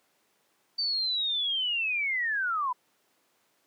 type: linear sweep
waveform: sine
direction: down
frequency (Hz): 4617 to 964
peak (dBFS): -26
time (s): 0.78-2.73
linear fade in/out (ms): 10
effects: pink hiss -69 dBFS RMS until 3.66 s + high-pass 300 Hz 12 dB/octave